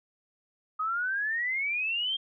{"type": "exponential sweep", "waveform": "sine", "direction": "up", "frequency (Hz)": [1244.5, 3225], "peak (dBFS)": -27, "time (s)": [0.79, 2.17], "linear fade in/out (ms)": 10, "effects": []}